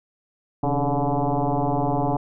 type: tone with frequency modulation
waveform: sine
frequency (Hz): 293.9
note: D4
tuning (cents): +1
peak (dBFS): -19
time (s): 0.63-2.17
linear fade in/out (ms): 5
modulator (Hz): 142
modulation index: 4.4
effects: none